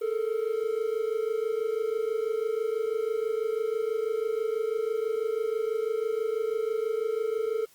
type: tone pair together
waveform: triangle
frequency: 430.2 / 456.3 Hz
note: A4 / A#4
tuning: -39 / -37 cents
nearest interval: minor second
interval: 102 cents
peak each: -27 dBFS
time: 0.01-7.66 s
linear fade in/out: 10 ms
effects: white hiss -59 dBFS RMS until 7.74 s + Opus 24 kbps